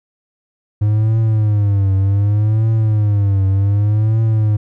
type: tone with vibrato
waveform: triangle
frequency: 103.83 Hz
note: G#2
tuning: in tune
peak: -9 dBFS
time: 0.81-4.57 s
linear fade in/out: 10 ms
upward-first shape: triangle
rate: 0.66 Hz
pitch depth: 140 cents each way
effects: none